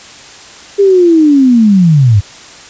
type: linear sweep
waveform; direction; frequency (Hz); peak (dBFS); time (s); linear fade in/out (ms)
sine; down; 407.1 to 93.3; -3; 0.78-2.21; 20
effects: white hiss -33 dBFS RMS until 2.69 s + resampled to 16000 Hz